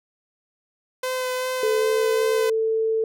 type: tone with vibrato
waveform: sawtooth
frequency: 510 Hz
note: C5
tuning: 44 cents flat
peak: -20 dBFS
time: 1.03-2.5 s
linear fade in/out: 5 ms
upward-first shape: sine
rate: 2.6 Hz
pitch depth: 12 cents each way
type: tone with pitch glide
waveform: sine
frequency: 436.5 to 444.4 Hz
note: A4 to A4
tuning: -14 to +17 cents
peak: -19 dBFS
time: 1.63-3.04 s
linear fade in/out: 2 ms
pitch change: +31 cents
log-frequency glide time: 1.77-2.08 s
effects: none